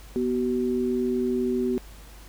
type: tone pair together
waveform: sine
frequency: 245.8 / 377.8 Hz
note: B3 / F#4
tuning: -8 / +36 cents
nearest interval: perfect fifth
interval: 744 cents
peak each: -25 dBFS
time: 0.16-1.78 s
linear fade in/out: 0 ms
effects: added 50 Hz sine -44 dBFS peak until 2.28 s + pink hiss -50 dBFS RMS until 2.28 s